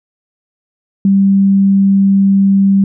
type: tone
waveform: sine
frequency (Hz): 196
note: G3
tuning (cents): 0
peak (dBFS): -6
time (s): 1.05-2.84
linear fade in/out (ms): 2
effects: none